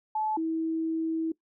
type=tone pair in turn; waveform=sine; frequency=864 / 323.6 Hz; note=A5 / E4; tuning=-32 / -32 cents; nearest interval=octave + perfect fourth; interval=1700 cents; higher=first; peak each=-26 dBFS; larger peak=neither; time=0.15-0.37 / 0.37-1.32 s; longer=second; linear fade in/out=5 ms; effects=noise-tail reverb RT60 0.1 s tail -20 dB re dry